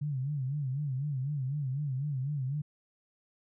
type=tone with vibrato; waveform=sine; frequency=138.59 Hz; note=C#3; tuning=in tune; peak=-30 dBFS; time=0.01-2.62 s; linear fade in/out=10 ms; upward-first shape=sine; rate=4 Hz; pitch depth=140 cents each way; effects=none